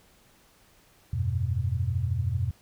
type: tone cluster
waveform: sine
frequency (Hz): 85.8 / 98.9 / 124.1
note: F2 / G2 / B2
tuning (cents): -30 / +16 / +9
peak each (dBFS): -29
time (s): 1.13-2.51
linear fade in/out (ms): 5
effects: pink hiss -60 dBFS RMS until 2.61 s